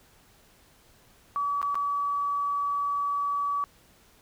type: tone with dropouts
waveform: sine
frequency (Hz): 1143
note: D6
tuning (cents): -47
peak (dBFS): -25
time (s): 1.36-3.64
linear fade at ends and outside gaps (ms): 0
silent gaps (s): 1.616-1.628 / 1.745-1.754
effects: pink hiss -59 dBFS RMS until 4.21 s